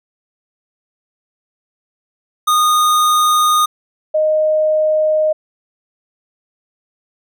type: tone pair in turn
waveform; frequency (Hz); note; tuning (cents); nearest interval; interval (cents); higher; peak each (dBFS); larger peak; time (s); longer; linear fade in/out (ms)
square / sine; 1231 / 619.4; D#6 / D#5; -19 / -8; octave; 1189; first; -11; neither; 2.47-3.66 / 4.14-5.33; neither; 10
effects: none